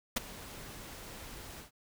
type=noise with ADSR envelope; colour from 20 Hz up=pink; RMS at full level=-27 dBFS; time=0.16-1.71 s; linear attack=9 ms; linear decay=16 ms; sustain=-20 dB; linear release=120 ms; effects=none